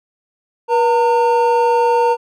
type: tone pair together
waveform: triangle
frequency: 480.7 / 913 Hz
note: B4 / A#5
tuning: -47 / -36 cents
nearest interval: major seventh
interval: 1111 cents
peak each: -12 dBFS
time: 0.68-2.17 s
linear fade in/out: 50 ms
effects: none